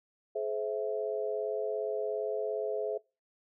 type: chord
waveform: sine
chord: Ab augmented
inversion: none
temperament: equal with one note detuned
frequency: 426 / 523.3 / 659.3 Hz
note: Ab4 / C5 / E5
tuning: +44 / 0 / 0 cents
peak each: -33 / -37 / -35 dBFS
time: 0.35-2.98 s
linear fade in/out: 10 ms
effects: noise-tail reverb RT60 0.3 s tail -25 dB re dry

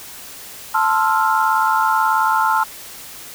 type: chord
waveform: sine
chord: F major seventh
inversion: first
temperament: equal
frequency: 880 / 1046.5 / 1318.5 / 1396.9 Hz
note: A5 / C6 / E6 / F6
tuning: 0 / 0 / 0 / 0 cents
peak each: -17 / -20 / -21 / -20 dBFS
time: 0.74-2.64 s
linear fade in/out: 10 ms
effects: white hiss -36 dBFS RMS until 3.34 s

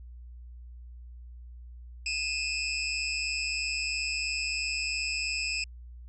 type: tone pair together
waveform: 25% pulse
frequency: 2489 / 2632 Hz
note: D#7 / E7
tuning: 0 / -3 cents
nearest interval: minor second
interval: 97 cents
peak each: -28 dBFS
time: 2.06-5.64 s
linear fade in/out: 2 ms
effects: added 60 Hz sine -43 dBFS peak until 6.08 s + resampled to 24000 Hz

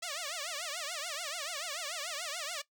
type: tone with vibrato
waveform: 5% pulse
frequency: 635 Hz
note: D#5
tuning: 35 cents sharp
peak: -25 dBFS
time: 0.02-2.62 s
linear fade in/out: 10 ms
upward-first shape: triangle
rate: 6.9 Hz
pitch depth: 260 cents each way
effects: noise-tail reverb RT60 0.1 s tail -17 dB re dry

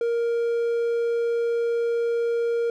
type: tone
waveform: triangle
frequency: 467.8 Hz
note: A#4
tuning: 6 cents sharp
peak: -19 dBFS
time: 0.01-2.7 s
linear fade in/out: 2 ms
effects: none

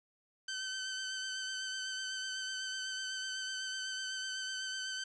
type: tone with vibrato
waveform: 15% pulse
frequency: 1534 Hz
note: G6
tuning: 38 cents flat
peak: -31 dBFS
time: 0.48-5.04 s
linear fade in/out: 5 ms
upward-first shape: sine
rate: 8 Hz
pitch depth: 18 cents each way
effects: resampled to 22050 Hz + 11-bit

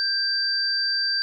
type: tone pair together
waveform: sine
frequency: 1583 / 4673 Hz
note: G6 / D8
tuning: +17 / -9 cents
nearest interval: octave + perfect fifth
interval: 1874 cents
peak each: -27 / -22 dBFS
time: 0-1.22 s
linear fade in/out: 0 ms
effects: none

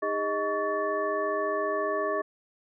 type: tone cluster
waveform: sine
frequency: 312.3 / 406.9 / 626 / 1126 / 1755 Hz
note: D#4 / G#4 / D#5 / C#6 / A6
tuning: +7 / -35 / +10 / +27 / -5 cents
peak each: -38 / -31 / -30 / -31 / -36 dBFS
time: 0.02-2.22 s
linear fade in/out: 10 ms
effects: none

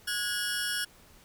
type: tone cluster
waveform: 25% pulse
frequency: 1453 / 1655 / 5450 Hz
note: F#6 / G#6 / F8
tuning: -32 / -6 / -43 cents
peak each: -30 dBFS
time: 0.07-0.85 s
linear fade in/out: 10 ms
effects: pink hiss -57 dBFS RMS until 1.24 s

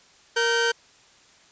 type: tone pair together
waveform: sawtooth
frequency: 466.2 / 1540.3 Hz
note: A#4 / G6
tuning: 0 / -31 cents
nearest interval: octave + major sixth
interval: 2069 cents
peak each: -19 dBFS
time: 0.36-0.72 s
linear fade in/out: 10 ms
effects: white hiss -55 dBFS RMS until 1.51 s + resampled to 16000 Hz

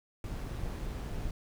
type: noise with amplitude modulation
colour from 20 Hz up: brown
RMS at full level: -36 dBFS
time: 0.24-1.31 s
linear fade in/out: 2 ms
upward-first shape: sine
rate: 144 Hz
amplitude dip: 25%
effects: none

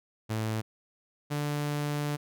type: tone pair in turn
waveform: sawtooth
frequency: 110 / 146.83 Hz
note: A2 / D3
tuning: 0 / 0 cents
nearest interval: perfect fourth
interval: 500 cents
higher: second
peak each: -25 dBFS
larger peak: neither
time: 0.29-0.62 / 1.3-2.17 s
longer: second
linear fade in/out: 20 ms
effects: none

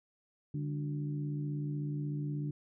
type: harmonic tone with a mistuned harmonic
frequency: 73.42 Hz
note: D2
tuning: in tune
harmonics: 2 / 3 / 4 / 5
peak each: -34 / -47 / -41 / -51 dBFS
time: 0.54-2.51 s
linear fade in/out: 5 ms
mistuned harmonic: 3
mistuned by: -140 cents
effects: none

